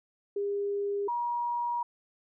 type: tone pair in turn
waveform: sine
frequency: 403.9 / 955.1 Hz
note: G#4 / A#5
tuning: -48 / +42 cents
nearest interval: octave + minor third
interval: 1490 cents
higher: second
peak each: -28 dBFS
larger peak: neither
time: 0.36-1.08 / 1.08-1.83 s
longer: second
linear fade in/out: 5 ms
effects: none